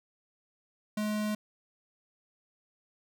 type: tone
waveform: square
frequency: 211.8 Hz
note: G#3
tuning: 34 cents sharp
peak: -30 dBFS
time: 0.97-1.35 s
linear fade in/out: 5 ms
effects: none